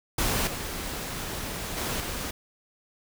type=noise with level steps; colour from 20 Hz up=pink; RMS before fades=-26 / -34 / -30 / -33 dBFS; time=0.18-2.31 s; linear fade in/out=5 ms; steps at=0.47 / 1.77 / 2 s; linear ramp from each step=2 ms; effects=none